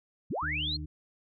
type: linear sweep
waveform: sine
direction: up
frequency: 72.6 to 4342 Hz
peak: -30 dBFS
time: 0.3-0.77 s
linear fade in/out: 10 ms
type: harmonic tone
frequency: 75.7 Hz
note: D#2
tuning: 47 cents flat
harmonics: 1 / 2 / 4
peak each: -37 / -40 / -43 dBFS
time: 0.42-0.86 s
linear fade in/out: 10 ms
effects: none